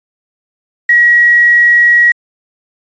sine tone with quantisation, 1910 Hz, A#6, 42 cents sharp, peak -4 dBFS, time 0.89-2.12 s, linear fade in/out 5 ms, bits 5, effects resampled to 16000 Hz

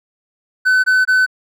triangle tone bursts, 1512 Hz, F#6, 37 cents sharp, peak -8 dBFS, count 3, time 0.65-1.264 s, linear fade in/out 20 ms, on 190 ms, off 22 ms, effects none

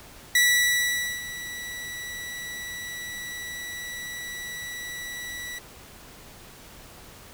sawtooth tone with ADSR envelope, 1952 Hz, B6, 21 cents flat, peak -13 dBFS, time 0.35-5.59 s, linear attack 3 ms, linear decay 860 ms, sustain -17 dB, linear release 10 ms, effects pink hiss -47 dBFS RMS until 7.33 s

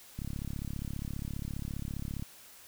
click train, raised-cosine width 5 ms, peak -25 dBFS, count 72, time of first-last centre 0.19-2.224 s, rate 34.9 Hz, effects white hiss -54 dBFS RMS until 2.67 s

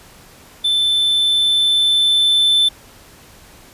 triangle tone with level ramp, 3530 Hz, A7, 5 cents sharp, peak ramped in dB -12 to -9 dBFS, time 0.64-2.69 s, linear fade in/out 10 ms, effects pink hiss -44 dBFS RMS until 3.73 s + resampled to 32000 Hz

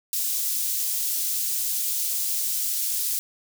white high-pass noise, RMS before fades -26 dBFS, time 0.13-3.19 s, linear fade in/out 0 ms, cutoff 5400 Hz, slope 12 dB/octave, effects none

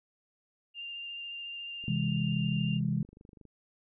sine tone with vibrato, 2794 Hz, F7, in tune, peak -38 dBFS, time 0.74-2.8 s, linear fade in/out 50 ms, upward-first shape sine, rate 14 Hz, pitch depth 12 cents each way
click train, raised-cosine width 3 ms, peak -40 dBFS, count 41, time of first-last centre 1.84-3.453 s, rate 24.8 Hz
sine chord, C augmented, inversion none, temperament just, 130.81 / 163.52 / 204.4 Hz, C3 / E3 / G#3, 0 / -14 / -27 cents, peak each -32 / -31 / -32 dBFS, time 1.88-3.03 s, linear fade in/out 2 ms
effects none

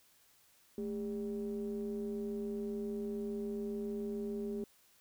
triangle ring-modulated tone, 92.5 Hz, F#2, in tune, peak -31 dBFS, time 0.78-4.64 s, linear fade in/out 0 ms, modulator 311 Hz, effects white hiss -67 dBFS RMS until 5 s

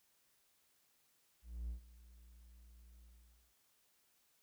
triangle tone with ADSR envelope, 58.8 Hz, A#1, 16 cents sharp, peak -36 dBFS, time 1.42-3.55 s, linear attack 270 ms, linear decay 110 ms, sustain -20 dB, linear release 520 ms, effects tanh soft clip ceiling -33 dBFS + white hiss -75 dBFS RMS until 4.42 s

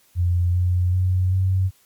sine tone with pitch steps, 88 / 90 / 92.06 / 94.15 Hz, F2 / F#2 / F#2 / F#2, +14 / -47 / -8 / +31 cents, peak -16 dBFS, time 0.15-1.71 s, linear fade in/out 50 ms, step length 390 ms, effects white hiss -58 dBFS RMS until 1.85 s + MP3 96 kbps

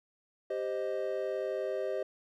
triangle chord, C minor, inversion second, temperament equal, 392 / 523.3 / 622.3 Hz, G4 / C5 / Eb5, 0 / 0 / 0 cents, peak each -34 dBFS, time 0.5-2.03 s, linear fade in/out 5 ms, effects none

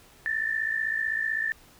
sine tone pair together, 1760 / 1815.8 Hz, A6 / A#6, 0 / -46 cents, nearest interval minor second, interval 54 cents, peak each -27 / -30 dBFS, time 0.26-1.52 s, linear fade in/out 0 ms, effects pink hiss -55 dBFS RMS until 1.79 s

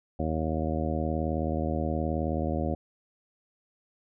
harmonic tone, 78.9 Hz, D#2, 25 cents sharp, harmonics 1 / 2 / 3 / 4 / 5 / 6 / 7 / 8 / 9, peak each -31 / -34 / -33 / -35 / -39 / -41 / -35 / -42 / -37 dBFS, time 0.19-2.75 s, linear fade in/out 5 ms, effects none

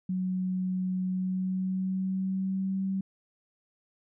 sine tone with pitch glide, 185 to 192.19 Hz, F#3 to G3, 0 to -34 cents, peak -27 dBFS, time 0.09-3.01 s, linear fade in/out 5 ms, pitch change +66 cents, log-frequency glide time 1.07-2.86 s, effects none

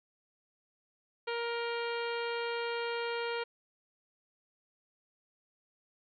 harmonic tone with a mistuned harmonic, 469.5 Hz, A#4, 12 cents sharp, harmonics 1 / 2 / 3 / 4 / 5 / 6 / 7 / 8 / 9, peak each -35 / -40 / -41 / -46 / -44 / -47 / -48 / -54 / -49 dBFS, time 1.27-3.44 s, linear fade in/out 10 ms, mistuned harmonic 7, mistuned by -30 cents, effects none

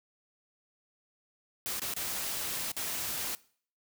white noise with dropouts, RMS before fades -35 dBFS, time 1.66-3.35 s, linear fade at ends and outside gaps 0 ms, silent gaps 1.796-1.818 / 1.938-1.964 / 2.717-2.766 s, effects noise-tail reverb RT60 0.5 s tail -21 dB re dry

